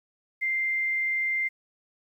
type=tone; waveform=sine; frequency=2093 Hz; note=C7; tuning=in tune; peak=-24 dBFS; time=0.41-1.49 s; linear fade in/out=20 ms; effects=10-bit